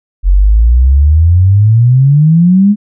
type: exponential sweep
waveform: sine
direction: up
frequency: 44 to 211.9 Hz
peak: -3 dBFS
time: 0.23-2.76 s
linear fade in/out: 50 ms
effects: none